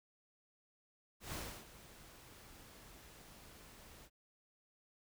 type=noise with ADSR envelope; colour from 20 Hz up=pink; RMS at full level=-43 dBFS; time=1.2-4.1 s; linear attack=130 ms; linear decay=310 ms; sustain=-15 dB; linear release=55 ms; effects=none